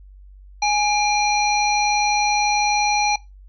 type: harmonic tone with a mistuned harmonic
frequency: 830.6 Hz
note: G#5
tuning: in tune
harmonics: 1 / 3 / 5 / 7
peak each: -18 / -23 / -25 / -26 dBFS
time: 0.62-3.16 s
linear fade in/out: 5 ms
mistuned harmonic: 3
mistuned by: -70 cents
effects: noise-tail reverb RT60 0.2 s tail -18 dB re dry + added 48 Hz sine -41 dBFS peak until 3.48 s